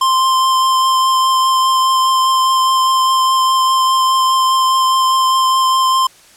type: tone with vibrato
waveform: square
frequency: 1046.5 Hz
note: C6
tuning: in tune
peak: -11 dBFS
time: 0.01-6.07 s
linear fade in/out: 5 ms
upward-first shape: triangle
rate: 4.9 Hz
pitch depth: 12 cents each way
effects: white hiss -45 dBFS RMS until 6.36 s + low-pass 10000 Hz 12 dB/octave